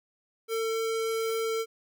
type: tone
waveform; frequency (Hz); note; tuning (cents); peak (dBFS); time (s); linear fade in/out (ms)
square; 449.4; A4; +37; -28; 0.48-1.66; 50
effects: none